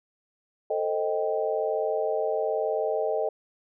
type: chord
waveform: sine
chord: A half-diminished seventh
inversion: none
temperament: equal with one note detuned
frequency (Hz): 443.3 / 523.3 / 622.3 / 784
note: A4 / C5 / Eb5 / G5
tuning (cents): +13 / 0 / 0 / 0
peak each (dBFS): -28 / -32 / -28 / -33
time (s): 0.7-3.29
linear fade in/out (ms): 5
effects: none